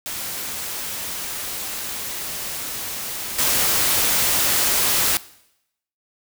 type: noise with level steps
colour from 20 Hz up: white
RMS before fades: -29 / -19 dBFS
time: 0.06-5.17 s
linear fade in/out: 0 ms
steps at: 3.38 s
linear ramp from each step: 10 ms
effects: noise-tail reverb RT60 0.8 s tail -19 dB re dry